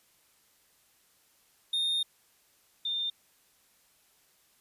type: tone pair in turn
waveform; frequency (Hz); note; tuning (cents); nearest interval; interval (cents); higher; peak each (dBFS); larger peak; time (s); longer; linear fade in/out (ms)
triangle / sine; 3666 / 3611; A#7 / A7; -30 / +44; unison; 26; first; -25 / -29; first; 1.73-2.03 / 2.85-3.1; first; 5
effects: white hiss -66 dBFS RMS until 4.6 s + resampled to 32000 Hz